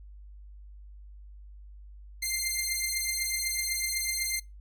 10% pulse beating tone pair, 2093 / 2101 Hz, C7 / C7, 0 / +7 cents, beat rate 8 Hz, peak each -22 / -23 dBFS, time 2.22-4.4 s, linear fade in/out 10 ms, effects noise-tail reverb RT60 0.2 s tail -22 dB re dry + added 50 Hz sine -45 dBFS peak until 4.6 s

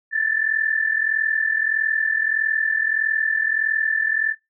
sine tone pair together, 1735.4 / 1777 Hz, A6 / A6, -24 / +17 cents, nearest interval unison, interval 41 cents, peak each -22 / -21 dBFS, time 0.11-4.35 s, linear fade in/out 50 ms, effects noise-tail reverb RT60 0.2 s tail -19 dB re dry

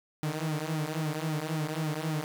sawtooth tone with flanger, 155.56 Hz, D#3, in tune, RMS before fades -32 dBFS, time 0.23-2.24 s, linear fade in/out 0 ms, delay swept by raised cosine 1.8 to 7.4 ms, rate 3.7 Hz, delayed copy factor -0.8, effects none

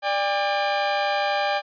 sawtooth tone pair together, 590 / 804 Hz, D5 / G5, +8 / +44 cents, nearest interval perfect fourth, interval 536 cents, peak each -21 / -19 dBFS, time 0.02-1.62 s, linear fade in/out 50 ms, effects resampled to 11025 Hz

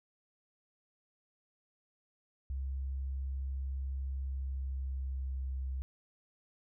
sine tone with pitch glide, 67 to 65.81 Hz, C2 to C2, +42 to +11 cents, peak -34 dBFS, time 2.5-5.82 s, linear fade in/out 0 ms, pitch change -31 cents, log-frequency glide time 4.19-5.54 s, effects none

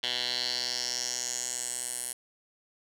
10% pulse tone with band-pass filter sweep, 123.47 Hz, B2, in tune, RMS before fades -33 dBFS, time 0.03-2.13 s, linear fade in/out 5 ms, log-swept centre 3500 to 9900 Hz, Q 4.3, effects none

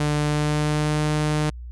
sawtooth tone with pitch glide, 148.8 to 151.58 Hz, D3 to D#3, +23 to -45 cents, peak -16 dBFS, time 0-1.5 s, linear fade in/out 5 ms, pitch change +32 cents, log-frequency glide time 0.21-1.01 s, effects added 60 Hz sine -33 dBFS peak until 1.71 s + resampled to 24000 Hz

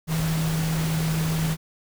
sine tone in noise, 160 Hz, D#3, 49 cents sharp, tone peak -22 dBFS, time 0.07-1.57 s, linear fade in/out 50 ms, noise pink, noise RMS -31 dBFS, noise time 0.07-1.57 s, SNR +6 dB, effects none

